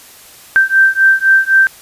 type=beating tone pair; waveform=sine; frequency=1563 / 1566.9 Hz; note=G6 / G6; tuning=-6 / -1 cents; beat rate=3.9 Hz; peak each=-10 dBFS; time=0.56-1.67 s; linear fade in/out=0 ms; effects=white hiss -39 dBFS RMS until 1.81 s + resampled to 32000 Hz